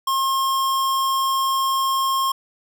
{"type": "tone", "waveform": "square", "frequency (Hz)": 1072, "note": "C6", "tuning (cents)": 42, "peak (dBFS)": -19, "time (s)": [0.07, 2.32], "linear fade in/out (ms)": 5, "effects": []}